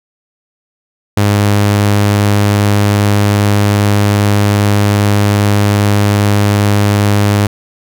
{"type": "tone", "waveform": "sawtooth", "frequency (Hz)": 102.5, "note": "G#2", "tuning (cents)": -22, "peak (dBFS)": -4, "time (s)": [1.17, 7.47], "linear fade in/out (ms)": 5, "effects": []}